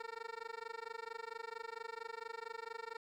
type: tone with amplitude modulation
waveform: 15% pulse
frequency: 456.9 Hz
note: A#4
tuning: 35 cents flat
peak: -34 dBFS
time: 0-2.97 s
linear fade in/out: 5 ms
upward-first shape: sine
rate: 24.4 Hz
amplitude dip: 100%
effects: low-pass 4000 Hz 12 dB/octave + 12-bit